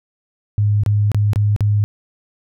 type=tone with dropouts; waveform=sine; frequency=103.83 Hz; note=G#2; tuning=in tune; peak=-12 dBFS; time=0.58-1.84 s; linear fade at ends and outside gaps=0 ms; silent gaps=0.835-0.862 / 1.117-1.146 / 1.333-1.359 / 1.563-1.607 s; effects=none